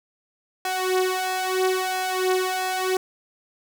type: tone with flanger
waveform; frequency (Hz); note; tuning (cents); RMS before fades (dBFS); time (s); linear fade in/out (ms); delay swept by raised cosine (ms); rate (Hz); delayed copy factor
sawtooth; 372.3; F#4; +11; -24; 0.65-2.97; 2; 1.2 to 4.2; 0.75; +0.8
effects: none